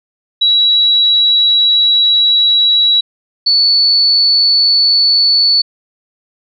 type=tone pair in turn; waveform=sine; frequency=3897 / 4452 Hz; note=B7 / C#8; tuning=-24 / +7 cents; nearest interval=major second; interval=231 cents; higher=second; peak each=-7 dBFS; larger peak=neither; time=0.41-3.01 / 3.46-5.62 s; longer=first; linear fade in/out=10 ms; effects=none

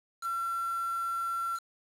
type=tone with quantisation; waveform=sine; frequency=1358 Hz; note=F6; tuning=49 cents flat; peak=-30 dBFS; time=0.21-1.6 s; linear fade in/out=50 ms; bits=7; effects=low-pass 12000 Hz 12 dB/octave

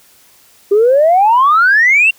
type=exponential sweep; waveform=sine; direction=up; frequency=392 to 2794 Hz; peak=-5 dBFS; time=0.71-2.11 s; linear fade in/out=10 ms; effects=tanh soft clip ceiling -2 dBFS + white hiss -47 dBFS RMS until 2.18 s

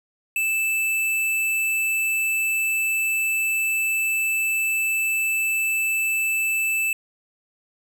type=tone; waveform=square; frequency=2637 Hz; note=E7; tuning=in tune; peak=-21 dBFS; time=0.36-6.93 s; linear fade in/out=2 ms; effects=none

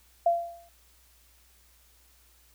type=tone with exponential decay; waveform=sine; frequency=685 Hz; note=F5; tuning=34 cents flat; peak=-17 dBFS; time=0.26-0.69 s; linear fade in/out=5 ms; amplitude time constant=92 ms; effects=added 60 Hz sine -62 dBFS peak until 2.54 s + white hiss -62 dBFS RMS until 2.54 s

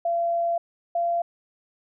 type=tone pair in turn; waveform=sine; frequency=682 / 686.3 Hz; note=F5 / F5; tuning=-41 / -30 cents; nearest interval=unison; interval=11 cents; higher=second; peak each=-21 dBFS; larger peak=neither; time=0.05-0.58 / 0.95-1.22 s; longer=first; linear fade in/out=5 ms; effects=none

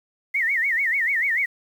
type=tone with vibrato; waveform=sine; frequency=2009 Hz; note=B6; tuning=29 cents sharp; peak=-19 dBFS; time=0.34-1.46 s; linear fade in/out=10 ms; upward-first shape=sine; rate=6.8 Hz; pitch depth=200 cents each way; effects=8-bit

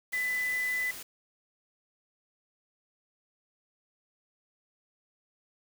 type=tone in noise; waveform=sine; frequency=2000 Hz; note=B6; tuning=21 cents sharp; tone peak=-28 dBFS; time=0.13-0.91 s; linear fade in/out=5 ms; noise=white; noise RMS=-43 dBFS; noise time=0.12-1.03 s; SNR=+12 dB; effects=none

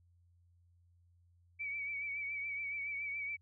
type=tone with vibrato; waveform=sine; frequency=2282 Hz; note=C#7; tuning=50 cents sharp; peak=-37 dBFS; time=1.59-3.37 s; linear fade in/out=20 ms; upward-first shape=triangle; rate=7.1 Hz; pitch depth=54 cents each way; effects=added 87 Hz sine -65 dBFS peak until 3.41 s

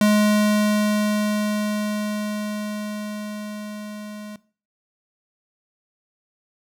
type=tone with level ramp; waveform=square; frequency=210 Hz; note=G#3; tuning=19 cents sharp; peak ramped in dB=-14 to -34 dBFS; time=0.01-4.36 s; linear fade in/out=2 ms; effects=noise-tail reverb RT60 0.4 s tail -19 dB re dry

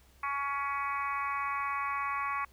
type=harmonic tone; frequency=280.2 Hz; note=C#4; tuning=19 cents sharp; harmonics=3 / 4 / 5 / 6 / 7 / 8 / 9; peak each=-42 / -32 / -43 / -45 / -42 / -41 / -45 dBFS; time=0.23-2.45 s; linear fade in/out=5 ms; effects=added 64 Hz sine -60 dBFS peak until 2.52 s + pink hiss -64 dBFS RMS until 2.52 s

